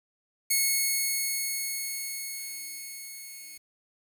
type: tone with level ramp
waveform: 5% pulse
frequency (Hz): 2190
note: C#7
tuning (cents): -22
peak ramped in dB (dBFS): -12 to -33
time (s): 0.5-3.58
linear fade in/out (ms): 10
effects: 9-bit